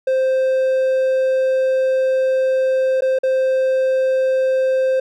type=tone with dropouts; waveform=triangle; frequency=523.3 Hz; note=C5; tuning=in tune; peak=-12 dBFS; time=0.07-5 s; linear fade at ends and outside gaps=5 ms; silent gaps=3.008-3.02 / 3.188-3.233 s; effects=none